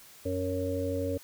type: harmonic tone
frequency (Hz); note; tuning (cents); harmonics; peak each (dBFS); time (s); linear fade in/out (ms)
92.5; F#2; 0; 1 / 3 / 5 / 6; -34 / -34 / -34 / -34; 0.25-1.18; 10
effects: white hiss -53 dBFS RMS until 1.23 s